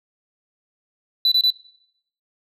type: tone bursts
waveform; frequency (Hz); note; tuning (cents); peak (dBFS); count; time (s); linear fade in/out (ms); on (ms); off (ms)
sine; 3983; B7; +14; -12; 3; 1.25-1.503; 2; 67; 26
effects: noise-tail reverb RT60 0.7 s tail -20 dB re dry + tanh soft clip ceiling -12 dBFS